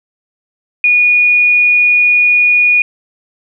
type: tone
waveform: sine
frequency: 2452 Hz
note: D#7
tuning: 26 cents flat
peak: -6 dBFS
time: 0.84-2.82 s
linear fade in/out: 2 ms
effects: none